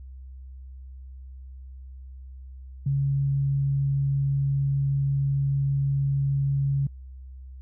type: tone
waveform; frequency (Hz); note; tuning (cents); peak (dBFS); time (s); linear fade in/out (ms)
sine; 138.59; C#3; 0; -21; 2.86-6.87; 5
effects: added 65 Hz sine -39 dBFS peak until 7.61 s